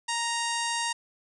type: harmonic tone with a mistuned harmonic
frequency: 933 Hz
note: A#5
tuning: 1 cent sharp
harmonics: 1 / 2 / 3 / 4 / 5 / 6 / 7 / 8 / 9 / 10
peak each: -31 / -34 / -36 / -37 / -38 / -39 / -39 / -40 / -41 / -41 dBFS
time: 0.08-0.93 s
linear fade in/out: 10 ms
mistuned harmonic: 9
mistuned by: -21 cents
effects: none